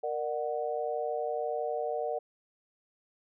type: chord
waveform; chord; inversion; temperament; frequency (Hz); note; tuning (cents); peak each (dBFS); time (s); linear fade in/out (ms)
sine; Bb augmented; none; equal with one note detuned; 466.2 / 598.3 / 740; Bb4 / D5 / F#5; 0 / +32 / 0; -34 / -34 / -35; 0.03-2.19; 10
effects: none